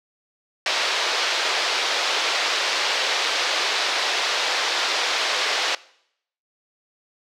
white band-pass noise, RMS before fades -23 dBFS, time 0.66-5.75 s, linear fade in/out 2 ms, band 420 to 4800 Hz, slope 24 dB/octave, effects noise-tail reverb RT60 0.7 s tail -21 dB re dry

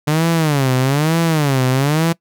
sawtooth tone with vibrato, 146.3 Hz, D3, 6 cents flat, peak -9 dBFS, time 0.07-2.13 s, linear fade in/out 10 ms, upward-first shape sine, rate 1.1 Hz, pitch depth 230 cents each way, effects noise-tail reverb RT60 0.1 s tail -22 dB re dry

